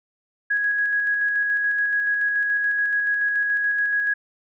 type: tone with tremolo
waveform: sine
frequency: 1661.2 Hz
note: G#6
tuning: in tune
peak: -18 dBFS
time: 0.5-4.14 s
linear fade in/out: 10 ms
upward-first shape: square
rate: 7 Hz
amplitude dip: 25%
effects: none